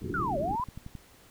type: low-pass noise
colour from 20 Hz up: white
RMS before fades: -35 dBFS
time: 0.01-0.56 s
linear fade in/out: 10 ms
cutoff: 410 Hz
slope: 96 dB/octave
type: linear two-way sweep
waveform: sine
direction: down then up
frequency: 1491 to 542 to 1044 Hz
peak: -28 dBFS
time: 0.14-0.64 s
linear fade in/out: 2 ms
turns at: 0.38 s
type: click train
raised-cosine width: 5 ms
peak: -28 dBFS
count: 6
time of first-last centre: 0.51-0.952 s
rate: 11.3 Hz
effects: pink hiss -57 dBFS RMS until 1.3 s